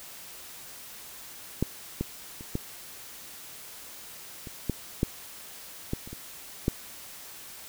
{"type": "clicks", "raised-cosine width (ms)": 3, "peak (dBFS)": [-11, -15, -29, -15, -27, -13, -10, -15, -30, -26, -10], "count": 11, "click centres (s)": [1.626, 2.01, 2.409, 2.554, 4.472, 4.697, 5.031, 5.934, 6.075, 6.13, 6.681], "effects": ["white hiss -45 dBFS RMS until 7.68 s"]}